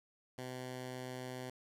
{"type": "tone", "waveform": "10% pulse", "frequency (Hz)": 127.3, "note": "C3", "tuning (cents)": -47, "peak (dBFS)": -34, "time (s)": [0.38, 1.5], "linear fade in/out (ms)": 5, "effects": ["resampled to 32000 Hz", "10-bit"]}